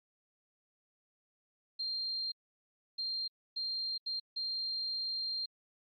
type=tone bursts at uneven times; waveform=sine; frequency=4186 Hz; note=C8; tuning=in tune; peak=-34 dBFS; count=5; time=1.79-2.32 / 2.98-3.28 / 3.56-3.98 / 4.06-4.2 / 4.36-5.46 s; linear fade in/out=10 ms; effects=AAC 64 kbps